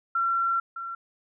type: tone pair in turn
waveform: sine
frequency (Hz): 1361 / 1361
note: F6 / F6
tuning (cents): -45 / -45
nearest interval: unison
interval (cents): 0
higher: neither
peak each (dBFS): -22 / -32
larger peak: first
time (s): 0.15-0.6 / 0.76-0.95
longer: first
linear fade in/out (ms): 5
effects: none